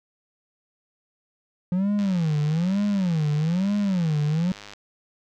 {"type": "tone with vibrato", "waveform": "triangle", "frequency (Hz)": 174.61, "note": "F3", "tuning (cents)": 0, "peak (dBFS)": -18, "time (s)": [1.72, 4.52], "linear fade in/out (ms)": 2, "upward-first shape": "sine", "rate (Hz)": 1.1, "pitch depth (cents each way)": 290}
{"type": "click train", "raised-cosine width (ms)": 0.2, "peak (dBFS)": -23, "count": 281, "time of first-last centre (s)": [1.99, 4.735], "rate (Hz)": 102}
{"effects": []}